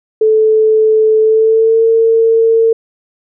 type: tone with pitch glide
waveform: sine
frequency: 436.3 to 452.7 Hz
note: A4 to A4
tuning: -15 to +49 cents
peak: -6 dBFS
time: 0.21-2.73 s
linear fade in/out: 5 ms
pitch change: +64 cents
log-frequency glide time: 1.2-1.83 s
effects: none